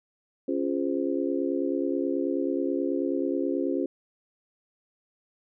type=chord; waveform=sine; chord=Db major seventh; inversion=none; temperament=just; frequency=277.2 / 346.5 / 415.8 / 519.7 Hz; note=Db4 / F4 / Ab4 / C5; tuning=0 / -14 / +2 / -12 cents; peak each=-28 / -29 / -33 / -33 dBFS; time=0.48-3.86 s; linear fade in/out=5 ms; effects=none